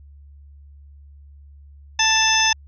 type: harmonic tone with a mistuned harmonic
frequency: 883 Hz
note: A5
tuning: 6 cents sharp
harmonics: 1 / 2 / 3 / 4 / 6 / 7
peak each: -22 / -22 / -22 / -22 / -22 / -22 dBFS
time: 1.99-2.53 s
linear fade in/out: 5 ms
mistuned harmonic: 6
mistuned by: -30 cents
effects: added 71 Hz sine -42 dBFS peak until 2.67 s